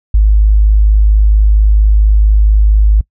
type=tone; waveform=sine; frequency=52.2 Hz; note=G#1; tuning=10 cents sharp; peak=-4 dBFS; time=0.14-3.01 s; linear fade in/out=5 ms; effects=noise-tail reverb RT60 0.1 s tail -23 dB re dry